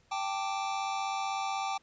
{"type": "chord", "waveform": "square", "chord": "G suspended second", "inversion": "none", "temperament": "equal", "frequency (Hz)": [784, 880, 1174.7], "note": ["G5", "A5", "D6"], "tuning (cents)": [0, 0, 0], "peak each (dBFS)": [-34, -39, -38], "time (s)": [0.11, 1.78], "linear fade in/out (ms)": 10, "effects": ["pink hiss -67 dBFS RMS until 1.82 s", "resampled to 16000 Hz"]}